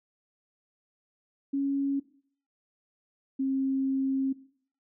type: tone pair in turn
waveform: sine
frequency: 277.2 / 268.1 Hz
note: C#4 / C4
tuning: 0 / +42 cents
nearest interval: minor second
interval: 58 cents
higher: first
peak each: -25 dBFS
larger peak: neither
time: 1.53-2 / 3.39-4.33 s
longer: second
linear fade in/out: 10 ms
effects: noise-tail reverb RT60 0.5 s tail -17 dB re dry